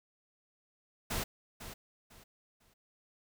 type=noise with echo; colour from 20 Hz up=pink; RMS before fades=-35 dBFS; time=1.1-1.24 s; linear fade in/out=10 ms; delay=500 ms; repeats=3; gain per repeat=-11 dB; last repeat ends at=2.74 s; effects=none